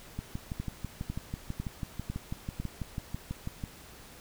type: two click trains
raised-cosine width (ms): 5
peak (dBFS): -22 / -21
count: 22 / 5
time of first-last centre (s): 0.19-3.638 / 0.6-2.6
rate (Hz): 6.09 / 2
effects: pink hiss -51 dBFS RMS until 4.2 s